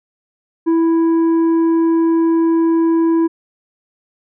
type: tone with tanh clipping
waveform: triangle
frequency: 329.6 Hz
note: E4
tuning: in tune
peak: -12 dBFS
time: 0.66-3.28 s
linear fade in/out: 20 ms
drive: 10 dB
effects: none

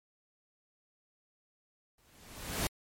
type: noise with exponential growth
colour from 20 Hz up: pink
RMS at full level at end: -30 dBFS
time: 1.98-2.67 s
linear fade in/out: 2 ms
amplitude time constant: 150 ms
effects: MP3 64 kbps

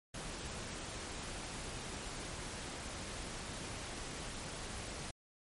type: noise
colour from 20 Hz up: pink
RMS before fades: -44 dBFS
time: 0.14-5.11 s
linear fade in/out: 5 ms
effects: MP3 48 kbps

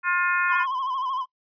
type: harmonic tone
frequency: 355.1 Hz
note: F4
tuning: 29 cents sharp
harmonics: 3 / 4 / 5 / 6 / 7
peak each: -26 / -23 / -27 / -34 / -30 dBFS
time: 0.03-0.66 s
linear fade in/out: 50 ms
type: tone with vibrato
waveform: triangle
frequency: 1046.5 Hz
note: C6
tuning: in tune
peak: -23 dBFS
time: 0.48-1.26 s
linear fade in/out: 50 ms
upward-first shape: sine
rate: 13 Hz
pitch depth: 80 cents each way
effects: noise-tail reverb RT60 0.1 s tail -24 dB re dry + resampled to 11025 Hz

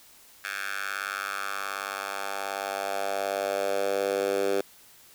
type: tone with high-pass filter sweep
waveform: 10% pulse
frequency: 98.7 Hz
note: G2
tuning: 12 cents sharp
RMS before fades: -30 dBFS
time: 0.44-4.61 s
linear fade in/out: 5 ms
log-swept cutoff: 1700 to 410 Hz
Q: 3
effects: white hiss -54 dBFS RMS until 5.14 s

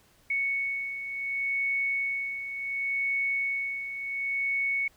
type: beating tone pair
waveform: sine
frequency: 2217 / 2217.69 Hz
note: C#7 / C#7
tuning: 0 / 0 cents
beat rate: 0.69 Hz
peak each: -35 / -28 dBFS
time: 0.3-4.88 s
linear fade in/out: 5 ms
effects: pink hiss -62 dBFS RMS until 4.96 s

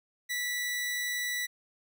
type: tone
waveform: sawtooth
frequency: 1962 Hz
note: B6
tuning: 12 cents flat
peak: -27 dBFS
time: 0.29-1.47 s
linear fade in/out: 20 ms
effects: none

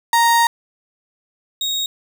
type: tone pair in turn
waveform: 35% pulse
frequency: 932.3 / 3761 Hz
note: A#5 / A#7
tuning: 0 / +15 cents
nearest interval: 2 octaves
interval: 2415 cents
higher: second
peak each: -10 / -17 dBFS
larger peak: first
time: 0.13-0.47 / 1.61-1.86 s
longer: first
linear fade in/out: 2 ms
effects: none

